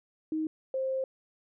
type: tone pair in turn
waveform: sine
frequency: 313.8 / 527.7 Hz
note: D#4 / C5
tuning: +15 / +15 cents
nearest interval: major sixth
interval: 900 cents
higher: second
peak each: -28 dBFS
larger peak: neither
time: 0.32-0.47 / 0.74-1.04 s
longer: second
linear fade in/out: 2 ms
effects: none